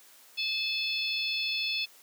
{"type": "harmonic tone", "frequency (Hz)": 866, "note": "A5", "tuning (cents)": -28, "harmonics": [3, 4, 5, 6], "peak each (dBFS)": [-32, -33, -35, -38], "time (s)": [0.37, 1.86], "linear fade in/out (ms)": 20, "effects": ["white hiss -56 dBFS RMS until 2.02 s", "high-pass 300 Hz 12 dB/octave"]}